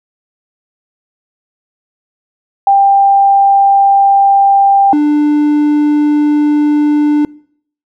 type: tone pair in turn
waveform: sine / triangle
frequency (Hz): 792 / 296.7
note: G5 / D4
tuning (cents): +18 / +18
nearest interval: octave + perfect fourth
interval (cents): 1700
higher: first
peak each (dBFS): -4 / -5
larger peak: first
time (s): 2.67-4.93 / 4.93-7.25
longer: second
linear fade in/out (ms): 2
effects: noise-tail reverb RT60 0.6 s tail -23 dB re dry